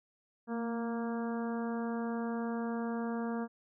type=harmonic tone with a mistuned harmonic; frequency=233.1 Hz; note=A#3; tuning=in tune; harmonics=1 / 2 / 3 / 4 / 5 / 6 / 7; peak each=-34 / -40 / -44 / -46 / -48 / -50 / -51 dBFS; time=0.47-3.48 s; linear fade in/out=50 ms; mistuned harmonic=1; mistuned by=-26 cents; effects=none